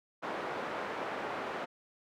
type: band-pass noise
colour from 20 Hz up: pink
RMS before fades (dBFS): -38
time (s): 0.22-1.66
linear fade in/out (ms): 20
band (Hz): 400 to 1600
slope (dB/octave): 12
effects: none